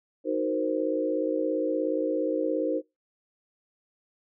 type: chord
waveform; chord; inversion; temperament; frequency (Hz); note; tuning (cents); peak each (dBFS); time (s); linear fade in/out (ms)
sine; C half-diminished seventh; first; equal; 311.1 / 370 / 466.2 / 523.3; Eb4 / Gb4 / Bb4 / C5; 0 / 0 / 0 / 0; -29 / -33 / -30 / -29; 0.24-2.82; 50
effects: noise-tail reverb RT60 0.2 s tail -23 dB re dry